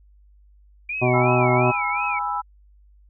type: tone with vibrato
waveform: sine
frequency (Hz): 2349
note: D7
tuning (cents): 0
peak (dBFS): -25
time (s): 0.89-2.19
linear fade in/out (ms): 5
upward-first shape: sine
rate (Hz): 2.8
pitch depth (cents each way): 150
type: harmonic tone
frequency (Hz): 124.6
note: B2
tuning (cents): +16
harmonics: 1 / 2 / 3 / 5 / 6 / 7 / 8 / 9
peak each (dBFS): -21 / -25 / -22 / -23 / -26 / -35 / -32 / -34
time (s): 1.01-1.72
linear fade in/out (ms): 20
type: chord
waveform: sine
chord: E major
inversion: first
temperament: just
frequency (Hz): 824.1 / 988.9 / 1318.5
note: G#5 / B5 / E6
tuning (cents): -14 / +2 / 0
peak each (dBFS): -27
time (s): 1.13-2.42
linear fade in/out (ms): 20
effects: added 50 Hz sine -50 dBFS peak until 3.09 s